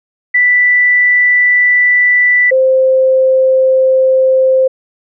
sine tone pair in turn, 1975.5 / 523.2 Hz, B6 / C5, 0 / 0 cents, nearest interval octave + major seventh, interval 2300 cents, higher first, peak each -6 dBFS, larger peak neither, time 0.34-2.51 / 2.51-4.68 s, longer neither, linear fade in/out 10 ms, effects none

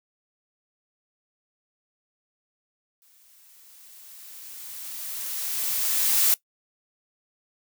blue noise with exponential growth, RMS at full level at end -19 dBFS, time 3.02-6.34 s, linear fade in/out 0 ms, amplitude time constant 720 ms, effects noise-tail reverb RT60 0.1 s tail -20 dB re dry

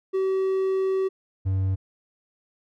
triangle tone pair in turn, 381.7 / 95.42 Hz, G4 / G2, -46 / -46 cents, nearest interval 2 octaves, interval 2400 cents, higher first, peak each -19 dBFS, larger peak neither, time 0.13-1.09 / 1.45-1.76 s, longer first, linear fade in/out 20 ms, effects none

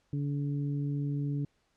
harmonic tone, 143.1 Hz, D3, 45 cents flat, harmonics 1 / 2 / 3, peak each -30 / -36 / -48 dBFS, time 0.13-1.45 s, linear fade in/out 2 ms, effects pink hiss -73 dBFS RMS until 1.76 s + low-pass 7000 Hz 12 dB/octave

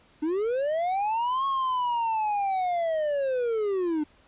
triangle linear two-way sweep, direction up then down, 293.7 to 1100 to 293.7 Hz, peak -22 dBFS, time 0.22-4.04 s, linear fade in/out 10 ms, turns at 1.46 s, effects pink hiss -59 dBFS RMS until 4.27 s + resampled to 8000 Hz

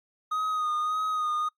triangle tone with vibrato, 1244.5 Hz, D#6, in tune, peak -24 dBFS, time 0.31-1.49 s, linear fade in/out 10 ms, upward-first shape sine, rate 1.7 Hz, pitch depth 31 cents each way, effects noise-tail reverb RT60 0.1 s tail -21 dB re dry + Opus 48 kbps

